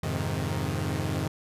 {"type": "chord", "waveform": "sawtooth", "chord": "F minor seventh", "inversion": "none", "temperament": "equal with one note detuned", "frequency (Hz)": [87.31, 103.83, 132.95, 155.56], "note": ["F2", "Ab2", "C3", "Eb3"], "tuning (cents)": [0, 0, 28, 0], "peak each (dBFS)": -29, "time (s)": [0.03, 1.28], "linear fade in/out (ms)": 5, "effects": ["resampled to 32000 Hz"]}